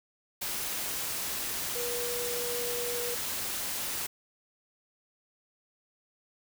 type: tone in noise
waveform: sine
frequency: 482.6 Hz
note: B4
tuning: 40 cents flat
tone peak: -34 dBFS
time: 1.75-3.15 s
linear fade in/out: 10 ms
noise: white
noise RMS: -34 dBFS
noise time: 0.41-4.07 s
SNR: -3 dB
effects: none